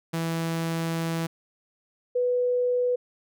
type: tone pair in turn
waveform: sawtooth / sine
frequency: 164.81 / 493.9 Hz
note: E3 / B4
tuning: 0 / 0 cents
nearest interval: octave + perfect fifth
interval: 1900 cents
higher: second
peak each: -22 / -21 dBFS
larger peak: second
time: 0.13-1.27 / 2.15-2.96 s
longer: first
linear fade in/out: 10 ms
effects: none